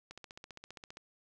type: click train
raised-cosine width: 0.2 ms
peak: -30 dBFS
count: 14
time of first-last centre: 0.11-0.971 s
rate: 15.1 Hz
effects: none